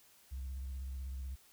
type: tone with vibrato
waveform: sine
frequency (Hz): 65.9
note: C2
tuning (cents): +13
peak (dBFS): -37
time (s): 0.31-1.36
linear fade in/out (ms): 20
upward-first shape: triangle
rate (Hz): 16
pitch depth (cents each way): 83
effects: tanh soft clip ceiling -37 dBFS + white hiss -64 dBFS RMS until 1.52 s

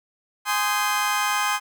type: chord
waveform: 30% pulse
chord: Ab major seventh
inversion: none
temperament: just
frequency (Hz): 830.6 / 1038.3 / 1245.9 / 1557.4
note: Ab5 / C6 / Eb6 / G6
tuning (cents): 0 / -14 / +2 / -12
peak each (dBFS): -24 / -23 / -24 / -27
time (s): 0.45-1.6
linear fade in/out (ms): 50
effects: none

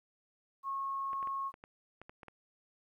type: tone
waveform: sine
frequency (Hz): 1091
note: C#6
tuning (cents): -28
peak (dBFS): -34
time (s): 0.63-1.52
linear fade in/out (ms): 50
type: clicks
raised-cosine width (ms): 0.5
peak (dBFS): -34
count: 9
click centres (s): 1.132 / 1.228 / 1.273 / 1.541 / 1.639 / 2.016 / 2.095 / 2.232 / 2.283
effects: 12-bit

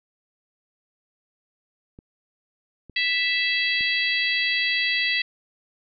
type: clicks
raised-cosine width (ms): 3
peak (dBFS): -30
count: 3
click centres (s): 1.989 / 2.897 / 3.809
type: harmonic tone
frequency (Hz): 659.3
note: E5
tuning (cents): 0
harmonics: 3 / 4 / 5 / 6 / 7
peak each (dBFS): -24 / -26 / -28 / -30 / -31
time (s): 2.96-5.22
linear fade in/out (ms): 5
effects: none

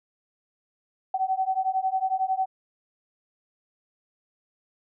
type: beating tone pair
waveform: sine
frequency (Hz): 754 / 765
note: F#5 / G5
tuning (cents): +32 / -42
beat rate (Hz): 11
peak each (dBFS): -26 / -26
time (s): 1.14-2.46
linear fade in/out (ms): 5
effects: none

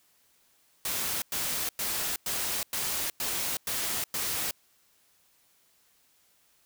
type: noise bursts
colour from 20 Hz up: white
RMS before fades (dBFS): -31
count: 8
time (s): 0.85-4.51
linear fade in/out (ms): 2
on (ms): 370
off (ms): 100
effects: white hiss -66 dBFS RMS until 6.65 s

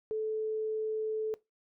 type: tone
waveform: sine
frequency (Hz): 435.5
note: A4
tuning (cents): -18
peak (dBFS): -30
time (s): 0.11-1.34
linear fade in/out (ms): 0
effects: noise-tail reverb RT60 0.2 s tail -20 dB re dry

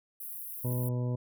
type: high-pass noise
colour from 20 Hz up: pink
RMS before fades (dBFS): -41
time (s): 0.2-0.89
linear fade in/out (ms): 5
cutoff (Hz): 11000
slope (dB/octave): 48
type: harmonic tone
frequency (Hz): 123.47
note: B2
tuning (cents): 0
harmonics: 1 / 2 / 3 / 4 / 5 / 7 / 8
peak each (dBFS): -29 / -38 / -43 / -42 / -46 / -55 / -52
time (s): 0.64-1.16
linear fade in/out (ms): 10
effects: none

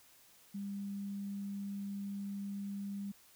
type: tone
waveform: sine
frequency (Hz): 199.7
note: G3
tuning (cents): +32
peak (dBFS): -38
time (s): 0.54-3.12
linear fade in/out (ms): 10
effects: white hiss -63 dBFS RMS until 3.35 s

